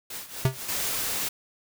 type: noise with tremolo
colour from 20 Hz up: white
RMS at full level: -35 dBFS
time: 0.1-0.89 s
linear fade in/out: 5 ms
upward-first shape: triangle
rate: 4.2 Hz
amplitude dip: 80%
type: tone with exponential decay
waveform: square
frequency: 131.1 Hz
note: C3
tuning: 4 cents sharp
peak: -16 dBFS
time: 0.45-0.58 s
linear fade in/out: 2 ms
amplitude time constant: 27 ms
type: noise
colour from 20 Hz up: white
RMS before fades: -29 dBFS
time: 0.68-1.29 s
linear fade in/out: 10 ms
effects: none